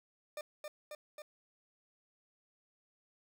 40% pulse tone with echo, 600 Hz, D5, 37 cents sharp, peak -39 dBFS, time 0.37-0.41 s, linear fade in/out 2 ms, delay 270 ms, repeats 3, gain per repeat -2 dB, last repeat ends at 1.22 s, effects none

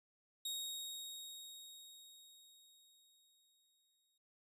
sawtooth tone with exponential decay, 3758 Hz, A#7, 13 cents sharp, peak -36 dBFS, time 0.45-4.18 s, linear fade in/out 5 ms, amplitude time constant 810 ms, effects noise-tail reverb RT60 0.6 s tail -26 dB re dry + resampled to 32000 Hz

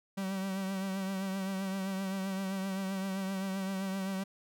45% pulse tone with vibrato, 192.3 Hz, G3, 33 cents flat, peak -33 dBFS, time 0.17-4.24 s, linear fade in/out 10 ms, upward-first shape triangle, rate 7.7 Hz, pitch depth 43 cents each way, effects none

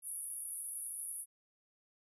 white band-pass noise, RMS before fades -43 dBFS, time 0.02-1.26 s, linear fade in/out 50 ms, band 9900 to 11000 Hz, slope 96 dB/octave, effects none

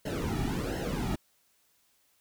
brown noise with flanger, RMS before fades -32 dBFS, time 0.05-1.16 s, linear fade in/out 10 ms, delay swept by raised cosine 0.84 to 1.94 ms, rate 1.4 Hz, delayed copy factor -1, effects white hiss -69 dBFS RMS until 2.2 s

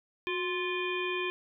harmonic tone with a mistuned harmonic, 349.2 Hz, F4, in tune, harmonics 1 / 3 / 5 / 7 / 9 / 10, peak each -33 / -38 / -40 / -35 / -41 / -47 dBFS, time 0.27-1.3 s, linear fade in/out 0 ms, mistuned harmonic 1, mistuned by +71 cents, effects none

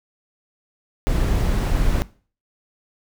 brown noise, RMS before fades -19 dBFS, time 1.07-2.02 s, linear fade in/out 0 ms, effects noise-tail reverb RT60 0.4 s tail -19 dB re dry

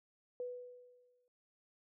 sine tone with exponential decay, 493.9 Hz, B4, in tune, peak -37 dBFS, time 0.4-1.28 s, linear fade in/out 1 ms, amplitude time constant 190 ms, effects none

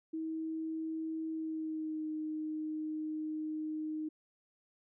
sine tone with pitch glide, 320 to 310 Hz, D#4 to D#4, +49 to -6 cents, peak -35 dBFS, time 0.13-4.09 s, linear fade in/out 10 ms, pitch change -55 cents, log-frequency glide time 1.3-2.09 s, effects none

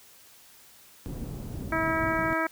white low-pass noise, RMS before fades -36 dBFS, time 1.06-2.33 s, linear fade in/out 0 ms, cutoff 190 Hz, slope 12 dB/octave
harmonic tone, 323.2 Hz, E4, 34 cents flat, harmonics 1 / 2 / 3 / 4 / 5 / 6 / 7, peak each -31 / -31 / -33 / -31 / -31 / -36 / -36 dBFS, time 1.72-2.47 s, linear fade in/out 5 ms
effects white hiss -54 dBFS RMS until 2.51 s

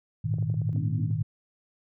sine chord, Ab suspended second, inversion none, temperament equal with one note detuned, 105.28 / 116.54 / 155.56 Hz, Ab2 / Bb2 / Eb3, +24 / 0 / 0 cents, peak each -29 dBFS, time 0.24-1.23 s, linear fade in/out 10 ms
clicks, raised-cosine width 2 ms, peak -31 dBFS, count 8, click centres 0.34 / 0.385 / 0.426 / 0.5 / 0.542 / 0.617 / 0.693 / 0.762 s
white band-pass noise, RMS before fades -39 dBFS, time 0.73-1.11 s, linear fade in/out 0 ms, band 200 to 300 Hz, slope 96 dB/octave
effects none

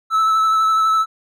triangle tone with vibrato, 1309 Hz, E6, 13 cents flat, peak -11 dBFS, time 0.1-1.06 s, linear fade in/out 50 ms, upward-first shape sine, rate 12 Hz, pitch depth 18 cents each way, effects none

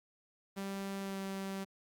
sawtooth tone with pitch glide, 196 to 193.97 Hz, G3 to G3, 0 to -18 cents, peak -34 dBFS, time 0.56-1.65 s, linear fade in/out 20 ms, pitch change -18 cents, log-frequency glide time 1-1.18 s, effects Opus 48 kbps

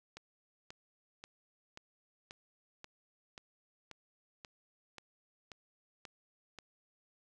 click train, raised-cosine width 0.2 ms, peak -30 dBFS, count 13, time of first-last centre 0.17-6.587 s, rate 1.87 Hz, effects none

